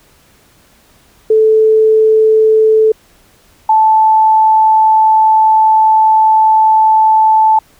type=tone pair in turn; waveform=sine; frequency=437.5 / 875 Hz; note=A4 / A5; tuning=-10 / -10 cents; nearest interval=octave; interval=1200 cents; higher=second; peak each=-5 dBFS; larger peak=neither; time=1.3-2.92 / 3.69-7.59 s; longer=second; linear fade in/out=5 ms; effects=pink hiss -48 dBFS RMS until 7.79 s